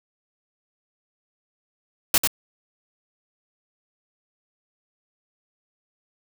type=noise with echo; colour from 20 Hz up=white; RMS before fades=-17 dBFS; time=2.14-2.18 s; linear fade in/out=2 ms; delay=94 ms; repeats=1; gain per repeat=-4 dB; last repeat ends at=2.274 s; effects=none